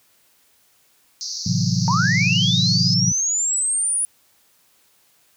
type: band-pass noise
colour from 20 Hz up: white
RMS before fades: -29 dBFS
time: 1.21-2.94 s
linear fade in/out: 0 ms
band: 4300 to 6200 Hz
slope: 96 dB/octave
type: chord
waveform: sine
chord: F# half-diminished seventh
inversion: first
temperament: just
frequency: 111 / 133.2 / 166.5 / 185 Hz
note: A2 / C3 / E3 / F#3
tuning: +16 / +31 / +18 / 0 cents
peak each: -23 dBFS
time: 1.46-3.12 s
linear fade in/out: 5 ms
type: linear sweep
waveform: sine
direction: up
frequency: 880 to 9860 Hz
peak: -18 dBFS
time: 1.88-4.05 s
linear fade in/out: 0 ms
effects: white hiss -59 dBFS RMS until 5.36 s + high-pass 60 Hz 12 dB/octave